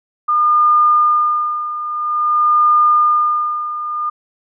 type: tone with tremolo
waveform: sine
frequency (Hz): 1212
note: D#6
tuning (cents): -46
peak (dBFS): -8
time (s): 0.28-4.1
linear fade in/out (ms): 10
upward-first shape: sine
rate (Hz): 0.5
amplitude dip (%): 75
effects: none